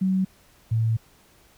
sine tone pair in turn, 188.7 / 112.62 Hz, F#3 / A2, +34 / +41 cents, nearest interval major sixth, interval 893 cents, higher first, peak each -19 dBFS, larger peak neither, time 0.01-0.25 / 0.71-0.97 s, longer second, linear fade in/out 10 ms, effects pink hiss -57 dBFS RMS until 1.57 s

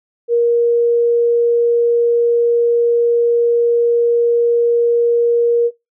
sine tone, 471.8 Hz, A#4, 21 cents sharp, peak -10 dBFS, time 0.28-5.71 s, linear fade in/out 50 ms, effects noise-tail reverb RT60 0.2 s tail -22 dB re dry

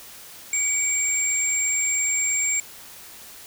sine tone pair together, 2273 / 7402 Hz, C#7 / A#8, +43 / -13 cents, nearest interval octave + minor sixth, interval 2044 cents, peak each -27 / -21 dBFS, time 0.53-2.6 s, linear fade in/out 2 ms, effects white hiss -43 dBFS RMS until 3.46 s

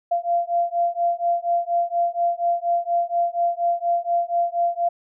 sine beating tone pair, 688 / 692.2 Hz, F5 / F5, -26 / -16 cents, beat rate 4.2 Hz, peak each -22 dBFS, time 0.11-4.89 s, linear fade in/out 10 ms, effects none

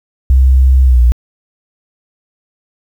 sine tone with pitch glide, 65.41 to 59.98 Hz, C2 to B1, 0 to -50 cents, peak -3 dBFS, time 0.3-1.12 s, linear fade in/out 0 ms, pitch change -150 cents, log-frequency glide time 0.84-1.01 s, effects tanh soft clip ceiling 0 dBFS + 7-bit

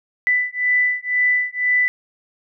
sine beating tone pair, 1988 / 1990 Hz, B6 / B6, +11 / +13 cents, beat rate 2 Hz, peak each -19 dBFS, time 0.27-1.88 s, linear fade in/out 0 ms, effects none

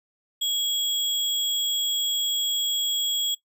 sine tone with sample-and-hold, 3322 Hz, G#7, in tune, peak -22 dBFS, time 0.41-3.35 s, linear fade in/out 10 ms, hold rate 11025 Hz, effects noise-tail reverb RT60 0.1 s tail -19 dB re dry + resampled to 32000 Hz

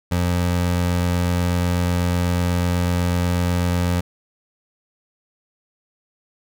25% pulse tone, 88.1 Hz, F2, 16 cents sharp, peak -14 dBFS, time 0.11-4.01 s, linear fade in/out 10 ms, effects none

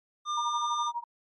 square tone, 1200 Hz, D6, 37 cents sharp, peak -29 dBFS, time 0.25-0.92 s, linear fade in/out 50 ms
sine tone with tremolo, 948 Hz, A#5, 29 cents sharp, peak -28 dBFS, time 0.37-1.04 s, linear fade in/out 5 ms, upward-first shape sine, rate 12 Hz, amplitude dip 95%
effects MP3 32 kbps

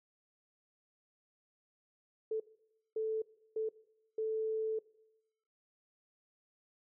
sine tone bursts at uneven times, 439.3 Hz, A4, 3 cents flat, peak -32 dBFS, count 4, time 2.31-2.4 / 2.96-3.22 / 3.56-3.69 / 4.18-4.79 s, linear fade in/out 5 ms, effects noise-tail reverb RT60 0.9 s tail -21 dB re dry

